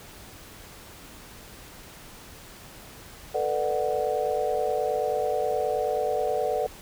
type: chord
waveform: sine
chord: B minor seventh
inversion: third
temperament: just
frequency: 444.5 / 493.9 / 592.7 / 740.8 Hz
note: A4 / B4 / D5 / F#5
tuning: +18 / 0 / +16 / +2 cents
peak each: -29 dBFS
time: 3.34-6.67 s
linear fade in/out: 10 ms
effects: pink hiss -46 dBFS RMS until 6.81 s